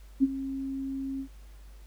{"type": "tone with ADSR envelope", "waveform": "sine", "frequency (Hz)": 270, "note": "C#4", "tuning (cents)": -45, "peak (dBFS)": -16, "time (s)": [0.2, 1.28], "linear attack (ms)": 33, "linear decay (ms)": 33, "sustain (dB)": -15, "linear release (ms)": 80, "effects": ["added 50 Hz sine -46 dBFS peak until 1.86 s", "pink hiss -61 dBFS RMS until 1.86 s"]}